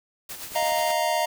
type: noise with tremolo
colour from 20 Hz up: white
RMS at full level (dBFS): -35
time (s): 0.29-0.92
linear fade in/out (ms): 5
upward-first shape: triangle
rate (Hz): 8.5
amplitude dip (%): 60
type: clicks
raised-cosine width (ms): 2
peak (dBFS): -33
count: 3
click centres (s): 0.519 / 0.626 / 0.722
type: chord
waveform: square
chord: Eb suspended second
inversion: none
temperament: equal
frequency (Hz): 622.3 / 698.5 / 932.3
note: Eb5 / F5 / Bb5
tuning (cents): 0 / 0 / 0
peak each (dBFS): -27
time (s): 0.55-1.26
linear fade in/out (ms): 10
effects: none